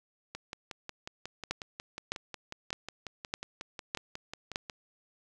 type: two click trains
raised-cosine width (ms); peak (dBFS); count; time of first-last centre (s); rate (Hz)
0.2; -14 / -22; 6 / 25; 1.51-4.559 / 0.35-4.698; 1.64 / 5.52
effects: none